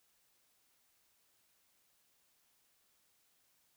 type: silence
effects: white hiss -74 dBFS RMS until 3.76 s